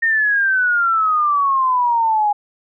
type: exponential sweep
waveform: sine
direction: down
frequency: 1844 to 819 Hz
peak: -13 dBFS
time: 0.02-2.33 s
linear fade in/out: 10 ms
effects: none